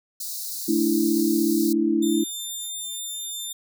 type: high-pass noise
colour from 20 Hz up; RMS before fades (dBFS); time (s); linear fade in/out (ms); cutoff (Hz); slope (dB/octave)
white; -32; 0.2-1.73; 5; 3900; 96
type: chord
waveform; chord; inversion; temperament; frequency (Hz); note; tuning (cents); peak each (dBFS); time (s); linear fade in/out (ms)
sine; A suspended fourth; none; just; 220 / 293.3 / 330; A3 / D4 / E4; 0 / -2 / +2; -25 / -24 / -21; 0.68-2.24; 10
type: tone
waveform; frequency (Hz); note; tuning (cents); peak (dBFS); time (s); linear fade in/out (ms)
15% pulse; 3599; A7; +38; -23; 2.02-3.53; 10
effects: none